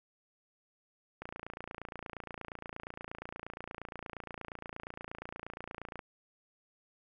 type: click train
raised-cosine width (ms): 0.5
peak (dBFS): -26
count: 137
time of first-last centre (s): 1.22-5.992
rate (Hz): 28.5
effects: none